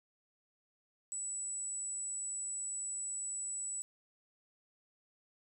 sine tone, 7902 Hz, B8, in tune, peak -37 dBFS, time 1.12-3.82 s, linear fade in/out 0 ms, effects none

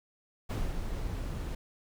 brown noise with ADSR envelope, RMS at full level -30 dBFS, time 0.49-1.55 s, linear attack 14 ms, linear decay 230 ms, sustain -5 dB, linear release 4 ms, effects none

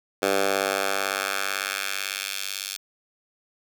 10% pulse tone with high-pass filter sweep, 98 Hz, G2, in tune, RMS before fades -27 dBFS, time 0.22-2.77 s, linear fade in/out 10 ms, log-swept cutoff 450 to 4000 Hz, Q 1, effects none

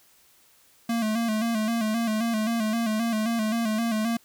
square tone with vibrato, 223.6 Hz, A3, 28 cents sharp, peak -24 dBFS, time 0.89-4.17 s, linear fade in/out 5 ms, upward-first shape square, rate 3.8 Hz, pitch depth 61 cents each way, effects white hiss -59 dBFS RMS until 4.24 s

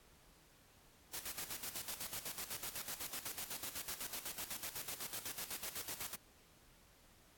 white noise with tremolo, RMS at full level -43 dBFS, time 1.13-6.16 s, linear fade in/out 10 ms, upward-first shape square, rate 8 Hz, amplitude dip 70%, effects pink hiss -66 dBFS RMS until 7.37 s + AAC 64 kbps

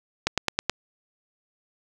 click train, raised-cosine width 0.2 ms, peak -4 dBFS, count 5, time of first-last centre 0.27-0.696 s, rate 9.38 Hz, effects none

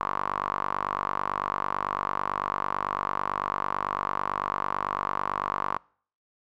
sawtooth tone with band-pass filter, 49 Hz, G1, in tune, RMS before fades -30 dBFS, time 0-5.78 s, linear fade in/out 10 ms, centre 1100 Hz, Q 6.7, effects noise-tail reverb RT60 0.5 s tail -25 dB re dry

